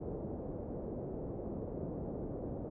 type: low-pass noise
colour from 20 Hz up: white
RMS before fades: -41 dBFS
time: 0-2.7 s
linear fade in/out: 20 ms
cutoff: 520 Hz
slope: 24 dB/octave
effects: none